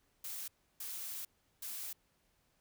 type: noise bursts at uneven times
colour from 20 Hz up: blue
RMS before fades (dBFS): -43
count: 3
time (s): 0.24-0.48 / 0.8-1.25 / 1.62-1.93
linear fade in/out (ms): 5
effects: pink hiss -75 dBFS RMS until 2.6 s